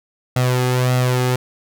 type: tone with flanger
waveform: sawtooth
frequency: 126.1 Hz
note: B2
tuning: 36 cents sharp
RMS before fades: -17 dBFS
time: 0.36-1.36 s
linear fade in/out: 5 ms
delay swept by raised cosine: 1.5 to 2.44 ms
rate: 1.7 Hz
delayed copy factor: +0.6
effects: none